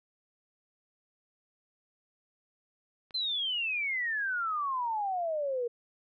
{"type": "click", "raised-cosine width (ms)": 0.3, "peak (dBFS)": -36, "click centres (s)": 3.108}
{"type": "exponential sweep", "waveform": "sine", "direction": "down", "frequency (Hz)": [4157, 466.2], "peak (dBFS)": -29, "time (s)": [3.14, 5.68], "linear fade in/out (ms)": 10}
{"effects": []}